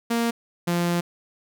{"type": "tone pair in turn", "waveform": "sawtooth", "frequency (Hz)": [233.1, 173.16], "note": ["A#3", "F3"], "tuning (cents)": [0, -14], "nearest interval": "perfect fourth", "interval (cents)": 514, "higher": "first", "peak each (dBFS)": -17, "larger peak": "neither", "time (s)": [[0.1, 0.31], [0.67, 1.01]], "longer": "second", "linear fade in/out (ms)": 10, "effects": []}